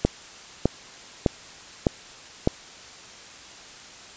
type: click train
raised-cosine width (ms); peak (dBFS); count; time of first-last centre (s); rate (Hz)
2; -4; 5; 0.05-2.474; 1.65
effects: white hiss -44 dBFS RMS until 4.16 s + resampled to 16000 Hz